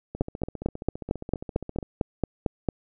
two click trains, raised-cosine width 2 ms, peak -10 / -21 dBFS, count 12 / 26, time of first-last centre 0.21-2.687 / 0.15-1.828 s, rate 4.44 / 14.9 Hz, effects none

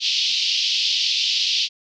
pink band-pass noise, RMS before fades -21 dBFS, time 0-1.69 s, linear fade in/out 50 ms, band 2800 to 5300 Hz, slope 48 dB/octave, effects none

